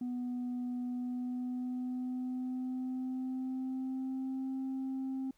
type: tone with pitch glide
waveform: sine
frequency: 246.9 to 264.6 Hz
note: B3 to C4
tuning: 0 to +20 cents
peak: -32 dBFS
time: 0.01-5.31 s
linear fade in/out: 5 ms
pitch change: +120 cents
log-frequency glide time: 0.87-4.56 s
effects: tanh soft clip ceiling -33 dBFS + pink hiss -73 dBFS RMS until 5.37 s